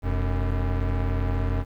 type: tone pair together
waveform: square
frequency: 42.66 / 90.4 Hz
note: F1 / F#2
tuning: -40 / -40 cents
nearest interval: octave + minor second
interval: 1300 cents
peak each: -26 dBFS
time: 0.02-1.65 s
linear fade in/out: 50 ms
effects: low-pass 2000 Hz 12 dB/octave + 9-bit